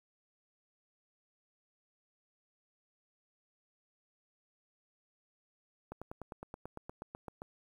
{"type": "slowing click train", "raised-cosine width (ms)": 1, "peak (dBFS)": -29, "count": 14, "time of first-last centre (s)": [5.92, 7.419], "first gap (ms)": 96, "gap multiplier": 1.03, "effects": ["10-bit"]}